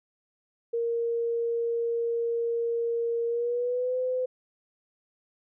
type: tone with pitch glide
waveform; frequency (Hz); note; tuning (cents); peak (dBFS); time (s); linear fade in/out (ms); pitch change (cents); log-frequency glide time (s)
sine; 466.2 to 508.4; A#4 to C5; 0 to -50; -25; 0.73-4.26; 10; +150; 3.27-3.97
effects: none